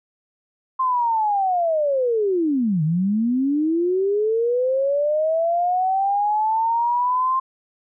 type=linear two-way sweep; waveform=sine; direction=down then up; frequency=1056 to 149.3 to 1056 Hz; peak=-17 dBFS; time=0.79-7.4 s; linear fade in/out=10 ms; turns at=2.83 s; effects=none